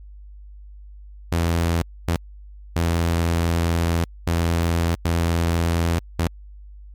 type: tone bursts at uneven times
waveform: sawtooth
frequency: 84.2 Hz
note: E2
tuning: 37 cents sharp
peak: -14 dBFS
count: 6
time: 1.32-1.82 / 2.08-2.16 / 2.76-4.04 / 4.27-4.95 / 5.05-5.99 / 6.19-6.27 s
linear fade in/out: 0 ms
effects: added 50 Hz sine -38 dBFS peak until 6.94 s + MP3 96 kbps